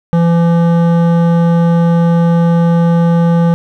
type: tone with hard clipping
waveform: sine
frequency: 169.2 Hz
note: E3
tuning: 45 cents sharp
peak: -9 dBFS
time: 0.13-3.54 s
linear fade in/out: 0 ms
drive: 13 dB
effects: none